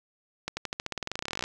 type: accelerating click train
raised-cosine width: 0.2 ms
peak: -14 dBFS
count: 24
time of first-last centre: 0.48-1.44 s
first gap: 90 ms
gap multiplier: 0.92
effects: none